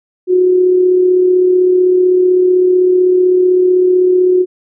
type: tone with amplitude modulation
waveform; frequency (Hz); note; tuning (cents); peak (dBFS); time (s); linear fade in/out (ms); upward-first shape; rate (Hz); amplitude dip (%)
sine; 365.3; F#4; -22; -5; 0.27-4.46; 50; sine; 35.8; 35
effects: none